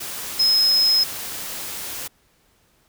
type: tone in noise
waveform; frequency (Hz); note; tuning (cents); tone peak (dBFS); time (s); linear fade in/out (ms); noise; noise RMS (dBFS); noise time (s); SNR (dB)
sine; 5130; E8; -48; -14; 0.39-1.04; 10; white; -31; 0-2.08; +14
effects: pink hiss -61 dBFS RMS until 2.88 s

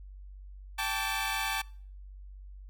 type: chord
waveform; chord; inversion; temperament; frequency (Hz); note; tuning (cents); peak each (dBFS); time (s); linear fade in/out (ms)
15% pulse; G suspended second; none; equal with one note detuned; 784 / 880 / 1153.8; G5 / A5 / D6; 0 / 0 / -31; -29 / -27 / -29; 0.78-1.62; 10
effects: noise-tail reverb RT60 0.5 s tail -24 dB re dry + added 48 Hz sine -44 dBFS peak until 2.69 s

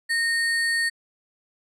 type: tone with sample-and-hold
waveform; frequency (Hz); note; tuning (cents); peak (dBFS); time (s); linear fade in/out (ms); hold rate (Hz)
sine; 1848; A#6; -16; -20; 0.09-0.9; 20; 6300
effects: low-pass 11000 Hz 12 dB/octave

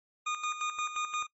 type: tone with tremolo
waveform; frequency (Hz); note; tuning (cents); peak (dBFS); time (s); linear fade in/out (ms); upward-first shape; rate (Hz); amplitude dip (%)
25% pulse; 1226; D#6; -26; -26; 0.26-1.27; 10; square; 5.7; 65
effects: noise-tail reverb RT60 0.1 s tail -20 dB re dry + MP3 32 kbps

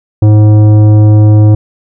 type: tone with tanh clipping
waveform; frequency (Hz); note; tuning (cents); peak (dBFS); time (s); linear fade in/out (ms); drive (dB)
triangle; 106.2; G#2; +39; -3; 0.22-1.55; 5; 16
effects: none

